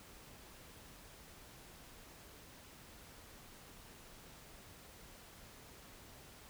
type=silence; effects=pink hiss -57 dBFS RMS until 6.49 s